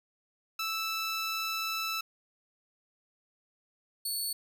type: tone pair in turn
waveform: 15% pulse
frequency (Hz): 1318.5 / 4435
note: E6 / C#8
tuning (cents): 0 / 0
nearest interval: octave + major sixth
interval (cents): 2100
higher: second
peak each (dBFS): -25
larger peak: neither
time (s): 0.59-2.01 / 4.05-4.33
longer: first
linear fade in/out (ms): 5
effects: none